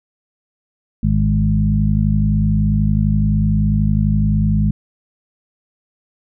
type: harmonic tone with a mistuned harmonic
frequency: 52 Hz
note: G#1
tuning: 3 cents sharp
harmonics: 1 / 2 / 3 / 4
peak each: -18 / -18 / -18 / -18 dBFS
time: 1.03-4.71 s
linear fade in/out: 5 ms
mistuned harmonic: 2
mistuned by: +17 cents
effects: none